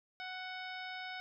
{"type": "harmonic tone with a mistuned harmonic", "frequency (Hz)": 741, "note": "F#5", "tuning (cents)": 2, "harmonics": [1, 2, 3, 4, 5, 6, 7], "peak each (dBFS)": [-46, -46, -47, -54, -51, -61, -54], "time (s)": [0.2, 1.2], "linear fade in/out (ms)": 0, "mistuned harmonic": 4, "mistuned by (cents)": 22, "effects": []}